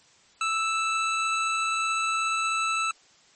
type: tone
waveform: 25% pulse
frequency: 1318.5 Hz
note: E6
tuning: in tune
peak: -20 dBFS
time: 0.41-2.91 s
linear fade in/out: 2 ms
effects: white hiss -58 dBFS RMS until 3.35 s + MP3 32 kbps